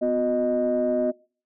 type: tone cluster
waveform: sine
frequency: 250.8 / 363 / 618 Hz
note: B3 / F#4 / D#5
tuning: +27 / -33 / -12 cents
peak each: -25 / -27 / -21 dBFS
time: 0.01-1.12 s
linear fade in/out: 20 ms
effects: noise-tail reverb RT60 0.4 s tail -24 dB re dry + tanh soft clip ceiling -14 dBFS